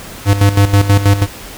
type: tone with tremolo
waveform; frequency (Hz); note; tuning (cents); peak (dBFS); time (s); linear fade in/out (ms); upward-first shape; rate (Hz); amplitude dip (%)
square; 100.3; G2; +40; -6; 0.25-1.27; 50; square; 6.2; 70
effects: pink hiss -31 dBFS RMS until 1.57 s